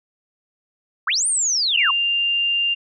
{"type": "linear two-way sweep", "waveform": "sine", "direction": "up then down", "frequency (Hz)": [962, 9210, 962], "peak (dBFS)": -17, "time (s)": [1.07, 1.91], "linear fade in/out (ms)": 5, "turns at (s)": 1.27}
{"type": "tone", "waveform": "sine", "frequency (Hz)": 2794, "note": "F7", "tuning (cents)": 0, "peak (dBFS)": -17, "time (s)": [1.73, 2.75], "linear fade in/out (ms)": 20}
{"effects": []}